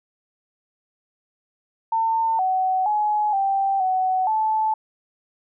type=tone with pitch steps; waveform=sine; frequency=901 / 750 / 843 / 783 / 748 / 872 Hz; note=A5 / F#5 / G#5 / G5 / F#5 / A5; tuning=+41 / +23 / +26 / -2 / +19 / -16 cents; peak=-18 dBFS; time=1.92-4.74 s; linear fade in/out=5 ms; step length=470 ms; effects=none